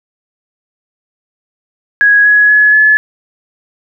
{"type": "tone with pitch steps", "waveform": "sine", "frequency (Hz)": [1661.2, 1679.5, 1698.1, 1716.8], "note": ["G#6", "G#6", "G#6", "A6"], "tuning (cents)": [0, 19, 38, -43], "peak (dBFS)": -4, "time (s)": [2.01, 2.97], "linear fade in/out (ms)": 0, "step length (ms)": 240, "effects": []}